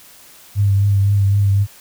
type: tone with vibrato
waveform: sine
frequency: 99.9 Hz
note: G2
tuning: 33 cents sharp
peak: -11 dBFS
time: 0.55-1.67 s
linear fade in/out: 50 ms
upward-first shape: triangle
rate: 3.9 Hz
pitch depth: 33 cents each way
effects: white hiss -44 dBFS RMS until 1.8 s